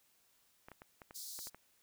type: clicks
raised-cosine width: 0.5 ms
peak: -36 dBFS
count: 8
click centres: 0.685 / 0.717 / 0.819 / 1.018 / 1.109 / 1.39 / 1.471 / 1.546 s
type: high-pass noise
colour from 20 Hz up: pink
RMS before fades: -47 dBFS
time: 1.14-1.5 s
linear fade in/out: 20 ms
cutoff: 4200 Hz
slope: 48 dB/octave
effects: white hiss -72 dBFS RMS until 1.82 s